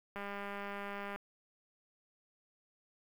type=click train; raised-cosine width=0.5 ms; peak=-28 dBFS; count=202; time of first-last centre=0.16-1.16 s; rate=201 Hz; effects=9-bit